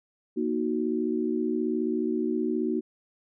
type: chord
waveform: sine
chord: D# minor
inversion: second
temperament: equal with one note detuned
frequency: 236.3 / 311.1 / 370 Hz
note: A#3 / D#4 / F#4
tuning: +24 / 0 / 0 cents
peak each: -29 dBFS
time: 0.36-2.81 s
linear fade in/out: 20 ms
effects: none